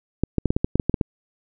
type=clicks; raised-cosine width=3 ms; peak=-6 dBFS; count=11; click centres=0.236 / 0.383 / 0.457 / 0.505 / 0.565 / 0.645 / 0.756 / 0.798 / 0.896 / 0.942 / 1.012 s; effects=none